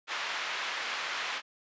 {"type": "band-pass noise", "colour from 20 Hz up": "pink", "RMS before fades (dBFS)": -35, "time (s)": [0.07, 1.42], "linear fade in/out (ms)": 50, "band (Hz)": [1200, 3400], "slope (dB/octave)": 12, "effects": ["resampled to 16000 Hz"]}